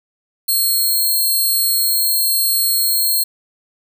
5% pulse tone, 4243 Hz, C8, 23 cents sharp, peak -7 dBFS, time 0.48-3.24 s, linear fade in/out 10 ms, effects 8-bit

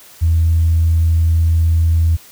sine tone, 82.2 Hz, E2, 4 cents flat, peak -9 dBFS, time 0.21-2.17 s, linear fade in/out 20 ms, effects tanh soft clip ceiling -5 dBFS + white hiss -42 dBFS RMS until 2.31 s

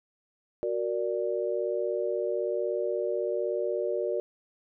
sine chord, Gb augmented, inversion none, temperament equal, 370 / 466.2 / 587.3 Hz, Gb4 / Bb4 / D5, 0 / 0 / 0 cents, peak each -31 dBFS, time 0.63-4.2 s, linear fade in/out 0 ms, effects none

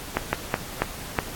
slowing click train, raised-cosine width 0.5 ms, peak -5 dBFS, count 5, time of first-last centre 0.17-1.188 s, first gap 160 ms, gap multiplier 1.32, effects pink hiss -37 dBFS RMS until 1.35 s + AAC 64 kbps

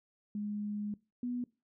sine tone pair in turn, 207.7 / 245.2 Hz, G#3 / B3, 0 / -12 cents, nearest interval minor third, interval 288 cents, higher second, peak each -34 / -33 dBFS, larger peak second, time 0.35-0.94 / 1.23-1.44 s, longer first, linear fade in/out 2 ms, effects noise-tail reverb RT60 0.3 s tail -22 dB re dry

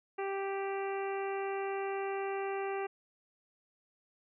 harmonic tone, 392 Hz, G4, in tune, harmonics 1 / 2 / 3 / 4 / 5 / 6 / 7, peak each -35 / -39 / -45 / -48 / -48 / -49 / -50 dBFS, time 0.18-2.87 s, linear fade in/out 10 ms, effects none

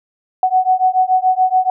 sine beating tone pair, 741 / 748 Hz, F#5 / F#5, +2 / +19 cents, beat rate 7 Hz, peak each -14 dBFS, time 0.43-1.7 s, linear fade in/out 2 ms, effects none

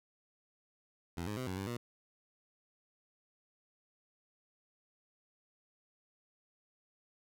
15% pulse tone with pitch steps, 85.4 / 104.7 / 128.3 / 92.8 / 97.6 / 119.7 Hz, F2 / G#2 / C3 / F#2 / G2 / A#2, -38 / +15 / -34 / +6 / -7 / +46 cents, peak -31 dBFS, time 1.17-1.77 s, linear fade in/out 5 ms, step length 100 ms, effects none

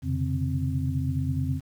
sine tone cluster, 86.7 / 127.5 / 136.9 / 151.7 / 260.5 Hz, F2 / C3 / C#3 / D#3 / C4, -12 / -44 / -21 / -44 / -7 cents, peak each -29 / -33 / -28 / -37 / -32 dBFS, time 0.02-1.61 s, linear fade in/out 50 ms, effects 9-bit

